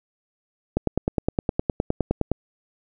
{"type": "click train", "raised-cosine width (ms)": 2, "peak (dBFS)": -7, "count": 16, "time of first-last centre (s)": [0.77, 2.316], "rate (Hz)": 9.7, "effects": []}